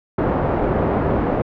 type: low-pass noise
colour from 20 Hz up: white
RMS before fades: -19 dBFS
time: 0.18-1.42 s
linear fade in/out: 5 ms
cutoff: 580 Hz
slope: 12 dB/octave
effects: low-pass 2000 Hz 12 dB/octave